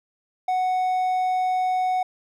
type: tone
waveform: triangle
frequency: 740 Hz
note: F#5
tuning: in tune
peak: -18 dBFS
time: 0.48-2.03 s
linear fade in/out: 5 ms
effects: none